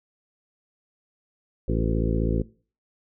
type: harmonic tone with a mistuned harmonic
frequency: 55.7 Hz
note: A1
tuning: 22 cents sharp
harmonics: 1 / 2 / 3 / 4 / 5 / 6 / 7 / 8 / 9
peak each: -25 / -28 / -30 / -31 / -32 / -33 / -33 / -34 / -35 dBFS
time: 1.68-2.42 s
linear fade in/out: 5 ms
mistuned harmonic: 7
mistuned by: -51 cents
effects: noise-tail reverb RT60 0.4 s tail -21 dB re dry